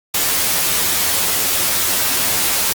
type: noise with comb filter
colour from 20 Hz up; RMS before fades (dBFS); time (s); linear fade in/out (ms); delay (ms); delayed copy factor
white; -17; 0.14-2.73; 5; 11; +1
effects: Opus 48 kbps